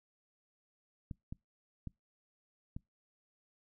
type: clicks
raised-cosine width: 5 ms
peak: -29 dBFS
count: 4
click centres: 1.112 / 1.325 / 1.873 / 2.765 s
effects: noise-tail reverb RT60 0.2 s tail -26 dB re dry